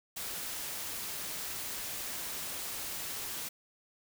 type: noise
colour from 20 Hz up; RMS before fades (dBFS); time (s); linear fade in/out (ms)
white; -39; 0.16-3.49; 10
effects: none